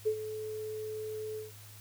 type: tone with ADSR envelope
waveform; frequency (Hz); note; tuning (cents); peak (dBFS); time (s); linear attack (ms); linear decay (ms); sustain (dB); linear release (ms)
sine; 432.3; A4; -31; -24; 0.05-1.52; 22; 75; -12; 150
effects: added 104 Hz sine -51 dBFS peak until 1.8 s + white hiss -54 dBFS RMS until 1.8 s